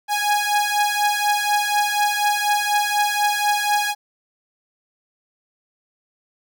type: beating tone pair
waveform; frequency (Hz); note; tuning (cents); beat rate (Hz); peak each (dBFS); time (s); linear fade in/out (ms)
sawtooth; 827 / 831.1; G#5 / G#5; -8 / +1; 4.1; -16 / -18; 0.08-3.95; 50
effects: none